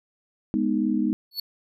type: chord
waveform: sine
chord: G# minor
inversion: none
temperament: equal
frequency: 207.7 / 246.9 / 311.1 Hz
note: G#3 / B3 / D#4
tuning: 0 / 0 / 0 cents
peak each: -25 dBFS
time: 0.54-1.13 s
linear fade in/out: 0 ms
type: tone with exponential growth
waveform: square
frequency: 4420 Hz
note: C#8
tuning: 6 cents flat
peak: -24 dBFS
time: 1.31-1.4 s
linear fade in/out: 5 ms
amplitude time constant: 19 ms
effects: none